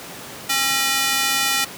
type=tone with high-pass filter; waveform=square; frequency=270.6 Hz; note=C#4; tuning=42 cents flat; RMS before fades=-20 dBFS; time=0.49-1.65 s; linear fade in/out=10 ms; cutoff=1900 Hz; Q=0.67; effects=pink hiss -35 dBFS RMS until 1.77 s + high-pass 150 Hz 12 dB/octave